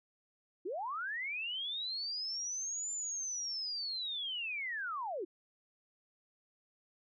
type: linear two-way sweep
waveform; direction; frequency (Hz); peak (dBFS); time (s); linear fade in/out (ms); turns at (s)
sine; up then down; 315.6 to 7190 to 315.6; -36; 0.65-5.25; 10; 2.92
effects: none